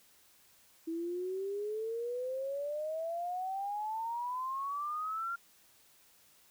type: exponential sweep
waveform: sine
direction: up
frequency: 323.9 to 1396.9 Hz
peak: -34 dBFS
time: 0.87-5.36 s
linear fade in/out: 10 ms
effects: white hiss -64 dBFS RMS until 6.5 s